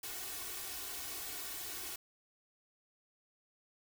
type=noise with comb filter; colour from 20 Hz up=white; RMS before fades=-43 dBFS; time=0.03-1.96 s; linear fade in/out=5 ms; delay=2.7 ms; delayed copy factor=+1; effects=none